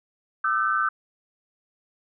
sine tone cluster, 1208 / 1330 / 1532 Hz, D6 / E6 / G6, +48 / +15 / -40 cents, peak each -25 dBFS, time 0.44-0.89 s, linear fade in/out 5 ms, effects none

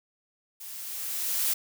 blue noise with level ramp, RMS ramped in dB -42 to -25 dBFS, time 0.6-1.54 s, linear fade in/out 10 ms, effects none

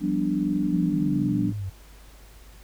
sine chord, G dominant seventh, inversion third, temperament equal, 174.61 / 196 / 246.9 / 293.7 Hz, F3 / G3 / B3 / D4, 0 / 0 / 0 / 0 cents, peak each -29 / -27 / -30 / -25 dBFS, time 0-1.53 s, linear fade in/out 50 ms
click train, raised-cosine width 3 ms, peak -32 dBFS, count 34, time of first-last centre 0.43-1.523 s, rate 30.2 Hz
sine linear sweep, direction down, 185 to 91.6 Hz, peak -28 dBFS, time 0.69-1.7 s, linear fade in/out 10 ms
effects added 50 Hz sine -47 dBFS peak until 2.63 s + pink hiss -53 dBFS RMS until 2.63 s

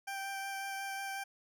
20% pulse tone with vibrato, 784 Hz, G5, in tune, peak -33 dBFS, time 0.07-1.24 s, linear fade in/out 10 ms, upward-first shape sine, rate 5.5 Hz, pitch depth 11 cents each way, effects none

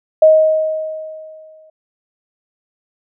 sine tone with exponential decay, 628 Hz, D#5, 16 cents sharp, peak -3 dBFS, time 0.22-1.7 s, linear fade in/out 5 ms, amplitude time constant 320 ms, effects none

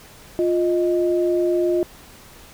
sine tone pair together, 351.1 / 623.2 Hz, F4 / D#5, +9 / +3 cents, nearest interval minor seventh, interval 994 cents, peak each -17 / -24 dBFS, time 0.39-1.83 s, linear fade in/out 0 ms, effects pink hiss -45 dBFS RMS until 2.53 s

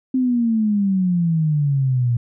sine exponential sweep, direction down, 262.3 to 117.3 Hz, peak -15 dBFS, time 0.14-2.17 s, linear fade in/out 5 ms, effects none

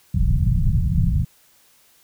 pink low-pass noise, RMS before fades -18 dBFS, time 0.14-1.25 s, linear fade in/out 5 ms, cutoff 180 Hz, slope 48 dB/octave, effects white hiss -56 dBFS RMS until 2.03 s

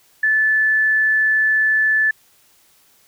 sine tone, 1743 Hz, A6, 17 cents flat, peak -13 dBFS, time 0.23-2.11 s, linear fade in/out 5 ms, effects white hiss -55 dBFS RMS until 3.07 s

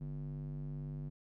square tone with band-pass filter, 49 Hz, G1, in tune, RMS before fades -42 dBFS, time 0-1.1 s, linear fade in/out 20 ms, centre 170 Hz, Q 3.4, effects none

